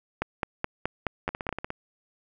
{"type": "two click trains", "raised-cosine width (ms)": 0.5, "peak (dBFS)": [-11, -17], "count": [7, 8], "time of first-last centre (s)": [[0.22, 1.491], [1.29, 1.704]], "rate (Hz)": [4.72, 16.9], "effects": []}